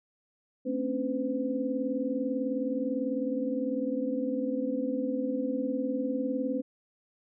sine tone cluster, 225.8 / 264.3 / 284.1 / 507 Hz, A3 / C4 / C#4 / B4, +45 / +18 / +43 / +45 cents, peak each -36 / -31 / -35 / -33 dBFS, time 0.65-6.62 s, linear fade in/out 20 ms, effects none

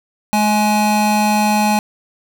square tone pair together, 211.6 / 840 Hz, G#3 / G#5, +33 / +19 cents, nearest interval 2 octaves, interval 2386 cents, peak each -16 dBFS, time 0.33-1.79 s, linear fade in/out 0 ms, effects none

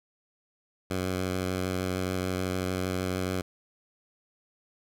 10% pulse tone with vibrato, 92.5 Hz, F#2, in tune, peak -20 dBFS, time 0.9-3.42 s, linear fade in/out 10 ms, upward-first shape triangle, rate 6.7 Hz, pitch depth 18 cents each way, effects none

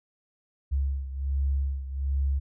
sine beating tone pair, 68.3 / 69.6 Hz, C#2 / C#2, -25 / +8 cents, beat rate 1.3 Hz, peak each -26 / -31 dBFS, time 0.71-2.4 s, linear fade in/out 20 ms, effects none

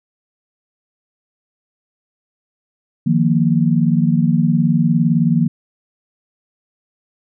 sine chord, Eb suspended second, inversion none, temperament just, 155.56 / 175.01 / 233.3 Hz, Eb3 / F3 / Bb3, 0 / +4 / +2 cents, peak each -16 dBFS, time 3.06-5.48 s, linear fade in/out 10 ms, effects none

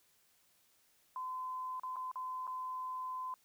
sine tone with dropouts, 1023 Hz, C6, 39 cents flat, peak -38 dBFS, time 1.16-3.34 s, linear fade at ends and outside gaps 1 ms, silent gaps 1.797-1.834 / 1.959-1.966 / 2.115-2.157 / 2.469-2.476 s, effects white hiss -71 dBFS RMS until 3.44 s

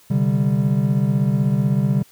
triangle chord, C suspended second, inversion none, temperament equal, 130.81 / 146.83 / 196 Hz, C3 / D3 / G3, 0 / 0 / 0 cents, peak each -18 dBFS, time 0.1-2.03 s, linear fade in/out 10 ms, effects white hiss -52 dBFS RMS until 2.11 s

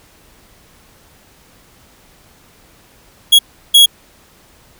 45% pulse tone bursts at uneven times, 3322 Hz, G#7, in tune, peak -3 dBFS, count 2, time 3.32-3.39 / 3.74-3.86 s, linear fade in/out 10 ms, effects pink hiss -48 dBFS RMS until 4.79 s

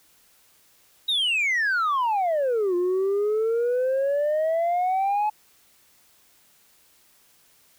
sine exponential two-way sweep, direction down then up, 3852 to 349.2 to 857 Hz, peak -18 dBFS, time 1.08-5.3 s, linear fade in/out 10 ms, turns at 2.75 s, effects tanh soft clip ceiling -19 dBFS + white hiss -59 dBFS RMS until 7.78 s

